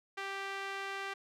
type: tone with band-pass filter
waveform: sawtooth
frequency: 392.1 Hz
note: G4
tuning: in tune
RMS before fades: -40 dBFS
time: 0.17-1.14 s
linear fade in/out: 10 ms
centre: 1900 Hz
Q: 1.1
effects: none